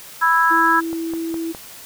sine chord, E major, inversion second, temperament just, 988.9 / 1318.5 / 1648.1 Hz, B5 / E6 / G#6, +2 / 0 / -14 cents, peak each -17 dBFS, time 0.21-0.81 s, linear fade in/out 20 ms
sine tone, 329.3 Hz, E4, 2 cents flat, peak -22 dBFS, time 0.5-1.53 s, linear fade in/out 20 ms
click train, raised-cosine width 1 ms, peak -19 dBFS, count 4, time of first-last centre 0.93-1.549 s, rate 4.85 Hz
effects white hiss -39 dBFS RMS until 1.85 s

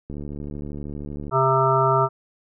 click train, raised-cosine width 3 ms, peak -21 dBFS, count 88, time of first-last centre 0.1-1.295 s, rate 72.8 Hz
harmonic tone, 132.7 Hz, C3, 25 cents sharp, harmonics 1 / 3 / 5 / 7 / 9 / 10, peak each -23 / -23 / -23 / -23 / -23 / -23 dBFS, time 1.31-2.09 s, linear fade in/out 50 ms
effects none

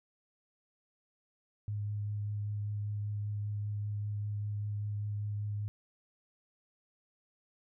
sine tone with vibrato, 103.83 Hz, G#2, in tune, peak -33 dBFS, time 1.68-5.68 s, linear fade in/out 0 ms, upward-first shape triangle, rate 5.1 Hz, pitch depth 13 cents each way, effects none

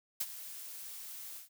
blue noise with ADSR envelope, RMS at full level -32 dBFS, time 0.2-1.49 s, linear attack 10 ms, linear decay 40 ms, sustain -14 dB, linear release 130 ms, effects none

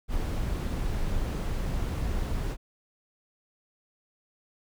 brown noise, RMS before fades -29 dBFS, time 0.08-2.57 s, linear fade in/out 50 ms, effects none

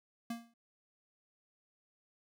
square tone with exponential decay, 232.9 Hz, A#3, 1 cent flat, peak -35 dBFS, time 0.3-0.54 s, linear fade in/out 5 ms, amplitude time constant 51 ms, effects none

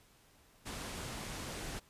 pink low-pass noise, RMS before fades -43 dBFS, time 0.65-1.8 s, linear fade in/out 20 ms, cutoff 11000 Hz, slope 24 dB/octave, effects pink hiss -65 dBFS RMS until 1.89 s + resampled to 32000 Hz

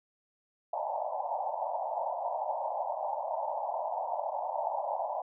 white band-pass noise, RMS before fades -34 dBFS, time 0.73-5.22 s, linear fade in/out 5 ms, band 570 to 940 Hz, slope 96 dB/octave, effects none

